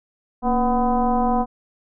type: tone with frequency modulation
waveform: sine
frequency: 490 Hz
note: B4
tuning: 14 cents flat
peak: -16 dBFS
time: 0.42-1.46 s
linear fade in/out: 50 ms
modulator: 256 Hz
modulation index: 1.9
effects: none